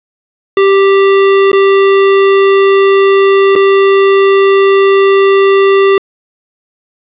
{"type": "tone with dropouts", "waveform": "square", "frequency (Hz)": 392, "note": "G4", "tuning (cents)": 0, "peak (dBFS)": -5, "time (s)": [0.57, 5.98], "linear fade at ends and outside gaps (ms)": 2, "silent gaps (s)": [[1.517, 1.53], [3.554, 3.56]], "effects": ["resampled to 8000 Hz", "7-bit"]}